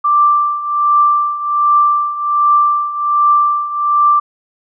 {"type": "tone with tremolo", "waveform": "sine", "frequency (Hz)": 1177, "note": "D6", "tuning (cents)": 3, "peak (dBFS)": -6, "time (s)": [0.04, 4.2], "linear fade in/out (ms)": 10, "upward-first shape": "triangle", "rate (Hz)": 1.3, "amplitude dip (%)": 80, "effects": []}